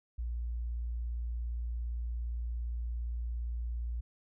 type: tone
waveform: sine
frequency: 58.7 Hz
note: A#1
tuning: 13 cents sharp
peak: -33 dBFS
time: 0.18-4.01 s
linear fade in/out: 10 ms
effects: none